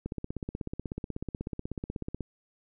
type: click train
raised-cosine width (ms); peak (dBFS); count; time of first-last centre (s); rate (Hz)
3; -21; 36; 0.06-2.207; 16.3
effects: none